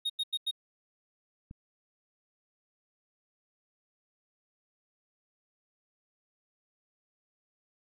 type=tone bursts; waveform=triangle; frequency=3729 Hz; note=A#7; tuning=in tune; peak=-27 dBFS; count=4; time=0.05-0.512 s; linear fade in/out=10 ms; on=48 ms; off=90 ms
type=click; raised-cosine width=5 ms; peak=-33 dBFS; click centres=1.511 s
effects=none